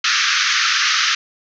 pink band-pass noise, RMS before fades -17 dBFS, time 0.04-1.15 s, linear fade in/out 5 ms, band 1200 to 6300 Hz, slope 96 dB/octave, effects none

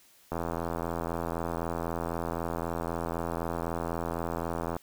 click train, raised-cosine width 1 ms, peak -18 dBFS, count 374, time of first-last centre 0.32-4.766 s, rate 83.9 Hz, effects white hiss -60 dBFS RMS until 4.82 s

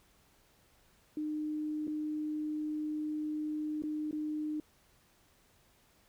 sine tone with dropouts, 304.6 Hz, D#4, 37 cents flat, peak -33 dBFS, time 1.17-4.6 s, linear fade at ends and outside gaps 2 ms, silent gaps 1.871-1.878 / 3.822-3.836 / 4.111-4.128 s, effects pink hiss -67 dBFS RMS until 6.08 s

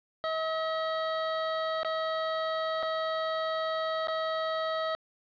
25% pulse tone with dropouts, 640 Hz, D#5, 49 cents sharp, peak -25 dBFS, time 0.24-4.95 s, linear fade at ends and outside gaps 0 ms, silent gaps 1.832-1.848 / 2.827-2.831 / 4.072-4.083 s, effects resampled to 11025 Hz + 9-bit

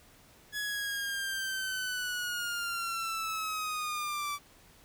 sawtooth linear sweep, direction down, 1693 to 1154 Hz, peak -29 dBFS, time 0.52-4.39 s, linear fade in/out 50 ms, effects pink hiss -59 dBFS RMS until 4.84 s

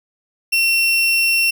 35% pulse tone, 2720 Hz, F7, 46 cents flat, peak -12 dBFS, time 0.52-1.51 s, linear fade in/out 10 ms, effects none

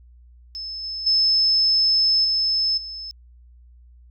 sine tone with level steps, 5230 Hz, E8, 15 cents flat, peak -29 / -27 / -15 / -18 / -31 dBFS, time 0.55-3.11 s, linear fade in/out 0 ms, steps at 0.83 / 1.06 / 2.24 / 2.77 s, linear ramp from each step 10 ms, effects added 60 Hz sine -46 dBFS peak until 4.1 s

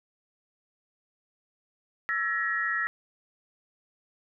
sine tone cluster, 1334 / 1698 / 1898 Hz, E6 / G#6 / A#6, +20 / +38 / +31 cents, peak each -32 / -32 / -28 dBFS, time 2.09-2.87 s, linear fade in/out 0 ms, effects none

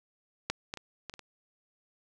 clicks, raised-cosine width 0.2 ms, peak -12 / -18 / -25 / -22 / -27 / -29 dBFS, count 6, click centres 0.5 / 0.739 / 0.773 / 1.097 / 1.139 / 1.193 s, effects none

